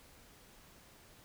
silence, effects pink hiss -60 dBFS RMS until 1.24 s

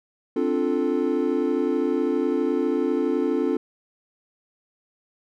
triangle chord, D minor seventh, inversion third, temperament equal, 261.6 / 293.7 / 349.2 / 440 Hz, C4 / D4 / F4 / A4, 0 / 0 / 0 / 0 cents, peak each -24 dBFS, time 0.36-3.57 s, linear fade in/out 5 ms, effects none

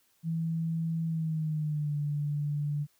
sine tone with pitch glide, 163.7 to 146.68 Hz, E3 to D3, -12 to -2 cents, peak -28 dBFS, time 0.23-2.87 s, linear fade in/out 50 ms, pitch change -190 cents, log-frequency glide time 1.06-1.95 s, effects white hiss -69 dBFS RMS until 2.99 s

